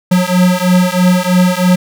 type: beating tone pair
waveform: square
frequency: 179.8 / 182.9 Hz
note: F#3 / F#3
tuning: -49 / -20 cents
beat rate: 3.1 Hz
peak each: -12 dBFS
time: 0.11-1.76 s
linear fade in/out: 10 ms
effects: none